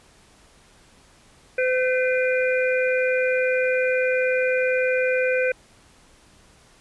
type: harmonic tone with a mistuned harmonic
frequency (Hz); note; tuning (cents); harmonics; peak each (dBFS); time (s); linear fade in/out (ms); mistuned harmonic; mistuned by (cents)
510; C5; -44; 1 / 3 / 4 / 5; -20 / -26 / -34 / -27; 1.58-5.52; 5; 5; -91
effects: pink hiss -54 dBFS RMS until 6.8 s + resampled to 24000 Hz